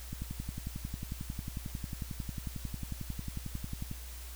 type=click train; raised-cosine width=5 ms; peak=-25 dBFS; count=43; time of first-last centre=0.13-3.914 s; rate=11.1 Hz; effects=added 60 Hz sine -43 dBFS peak until 4.35 s + white hiss -50 dBFS RMS until 4.35 s